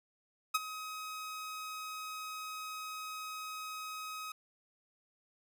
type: tone with ADSR envelope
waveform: sawtooth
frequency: 1266 Hz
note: D#6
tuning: 30 cents sharp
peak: -22 dBFS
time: 0.54-4.32 s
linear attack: 11 ms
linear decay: 29 ms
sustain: -15 dB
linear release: 4 ms
effects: none